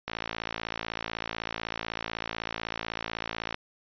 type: click train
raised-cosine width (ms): 0.3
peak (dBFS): -15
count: 195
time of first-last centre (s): 0.08-3.544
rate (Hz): 56
effects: resampled to 11025 Hz